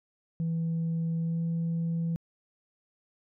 sine tone with pitch glide, 164.81 to 166.44 Hz, E3 to E3, 0 to +17 cents, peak -25 dBFS, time 0.4-2.16 s, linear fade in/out 0 ms, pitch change +17 cents, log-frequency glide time 1.19-1.42 s, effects tanh soft clip ceiling -25 dBFS

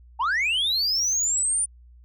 sine linear sweep, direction up, 839 to 9397 Hz, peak -18 dBFS, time 0.19-1.66 s, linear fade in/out 20 ms, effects tanh soft clip ceiling -20 dBFS + added 60 Hz sine -47 dBFS peak until 2.04 s

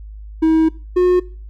triangle tone pair in turn, 320 / 361.1 Hz, D#4 / F#4, +49 / -42 cents, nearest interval major second, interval 209 cents, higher second, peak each -8 dBFS, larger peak neither, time 0.42-0.69 / 0.96-1.2 s, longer first, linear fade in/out 10 ms, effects noise-tail reverb RT60 0.4 s tail -21 dB re dry + added 52 Hz sine -31 dBFS peak until 1.49 s

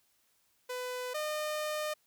sawtooth tone pair in turn, 500 / 608.5 Hz, B4 / D#5, +21 / -39 cents, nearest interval minor third, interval 340 cents, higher second, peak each -32 / -29 dBFS, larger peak second, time 0.69-1.14 / 1.14-1.94 s, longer second, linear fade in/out 10 ms, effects white hiss -72 dBFS RMS until 2.06 s

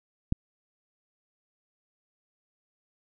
click, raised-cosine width 5 ms, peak -12 dBFS, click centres 0.324 s, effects none

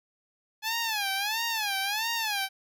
10% pulse tone with vibrato, 849 Hz, G#5, 38 cents sharp, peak -19 dBFS, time 0.62-2.49 s, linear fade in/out 50 ms, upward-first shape sine, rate 1.5 Hz, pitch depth 160 cents each way, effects none

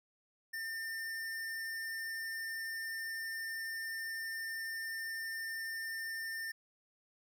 square tone, 1803 Hz, A6, 42 cents sharp, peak -39 dBFS, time 0.53-6.52 s, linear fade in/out 10 ms, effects none

